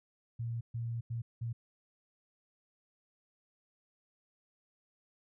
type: tone bursts at uneven times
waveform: sine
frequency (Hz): 116.54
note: A#2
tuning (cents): 0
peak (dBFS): -34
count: 4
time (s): 0.39-0.61 / 0.74-1.01 / 1.1-1.22 / 1.41-1.53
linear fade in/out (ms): 10
effects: none